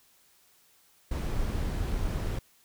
brown noise, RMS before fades -30 dBFS, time 1.11-2.39 s, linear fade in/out 5 ms, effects white hiss -63 dBFS RMS until 2.64 s

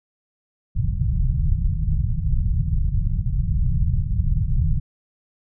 pink low-pass noise, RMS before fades -20 dBFS, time 0.75-4.8 s, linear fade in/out 20 ms, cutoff 160 Hz, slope 48 dB/octave, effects none

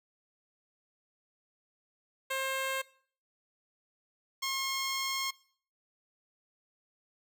10% pulse tone pair in turn, 532 / 1076.1 Hz, C5 / C6, +29 / +48 cents, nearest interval octave, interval 1219 cents, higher second, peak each -23 / -23 dBFS, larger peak neither, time 2.3-2.82 / 4.42-5.31 s, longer second, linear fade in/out 10 ms, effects noise-tail reverb RT60 0.5 s tail -21 dB re dry

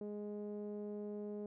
sawtooth tone with low-pass filter, 207.7 Hz, G#3, in tune, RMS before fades -44 dBFS, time 0.01-1.46 s, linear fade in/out 2 ms, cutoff 480 Hz, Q 2.8, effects none

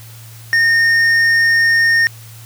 sine tone with hard clipping, 1835 Hz, A#6, 28 cents flat, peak -11 dBFS, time 0.53-2.07 s, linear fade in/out 0 ms, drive 6 dB, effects added 113 Hz sine -35 dBFS peak until 2.45 s + white hiss -41 dBFS RMS until 2.45 s

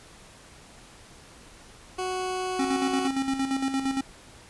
20% pulse tone, 370 Hz, F#4, in tune, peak -23 dBFS, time 1.98-3.08 s, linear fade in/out 10 ms
square tone with tremolo, 269 Hz, C4, 48 cents sharp, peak -24 dBFS, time 2.59-4.01 s, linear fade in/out 5 ms, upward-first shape square, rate 8.7 Hz, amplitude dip 55%
effects pink hiss -50 dBFS RMS until 4.49 s + resampled to 24000 Hz

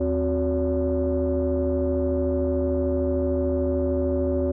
sine tone cluster, 77.6 / 263.3 / 368.9 / 568 Hz, D#2 / C4 / F#4 / C#5, -4 / +11 / -5 / +42 cents, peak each -25 dBFS, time 0-4.52 s, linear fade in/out 10 ms, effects tanh soft clip ceiling -15 dBFS

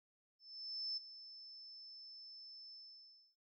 sine tone with ADSR envelope, 5274 Hz, E8, in tune, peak -38 dBFS, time 0.39-3.36 s, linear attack 580 ms, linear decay 15 ms, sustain -14 dB, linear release 630 ms, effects none

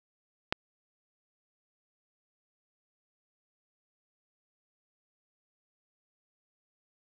click, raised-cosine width 0.3 ms, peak -10 dBFS, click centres 0.525 s, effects none

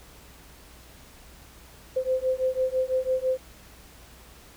sine beating tone pair, 514 / 520 Hz, C5 / C5, -31 / -11 cents, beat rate 6 Hz, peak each -26 / -26 dBFS, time 1.96-3.38 s, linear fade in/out 10 ms, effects added 60 Hz sine -53 dBFS peak until 4.56 s + pink hiss -51 dBFS RMS until 4.56 s

